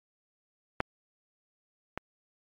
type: clicks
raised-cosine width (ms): 0.5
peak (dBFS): -11 / -18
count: 2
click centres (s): 0.804 / 1.976
effects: MP3 64 kbps